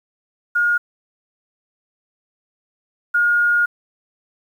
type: tone pair in turn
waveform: sine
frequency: 1428 / 1428 Hz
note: F6 / F6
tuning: +38 / +38 cents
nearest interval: unison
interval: 0 cents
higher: neither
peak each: -14 / -13 dBFS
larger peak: second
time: 0.55-0.78 / 3.14-3.66 s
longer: second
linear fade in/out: 10 ms
effects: 8-bit